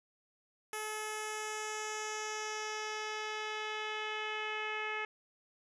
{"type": "tone with low-pass filter sweep", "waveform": "10% pulse", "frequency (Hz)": 429.5, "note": "A4", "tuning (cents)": -42, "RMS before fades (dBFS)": -39, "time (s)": [0.73, 5.05], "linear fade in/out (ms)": 2, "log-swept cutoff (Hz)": [11000, 2400], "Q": 2.2, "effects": []}